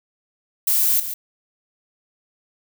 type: noise with echo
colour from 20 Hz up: violet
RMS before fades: -18 dBFS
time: 0.67-1 s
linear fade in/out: 5 ms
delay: 140 ms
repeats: 1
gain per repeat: -10 dB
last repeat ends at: 1.14 s
effects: none